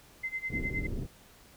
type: tone with tremolo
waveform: sine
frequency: 2068 Hz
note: C7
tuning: 21 cents flat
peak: -30 dBFS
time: 0.23-0.87 s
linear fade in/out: 10 ms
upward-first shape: sine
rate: 9.7 Hz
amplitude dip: 90%
type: low-pass noise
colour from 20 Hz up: pink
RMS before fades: -35 dBFS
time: 0.49-1.07 s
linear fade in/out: 20 ms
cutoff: 410 Hz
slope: 24 dB/octave
effects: pink hiss -57 dBFS RMS until 1.56 s